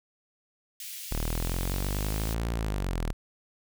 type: high-pass noise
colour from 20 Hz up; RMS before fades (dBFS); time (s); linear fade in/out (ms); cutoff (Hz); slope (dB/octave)
white; -40; 0.8-2.34; 2; 2200; 24
type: linear two-way sweep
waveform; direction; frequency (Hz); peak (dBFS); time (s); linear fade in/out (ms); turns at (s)
sawtooth; up then down; 37.29 to 58.27 to 37.29; -24; 1.11-3.13; 10; 2.51
effects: none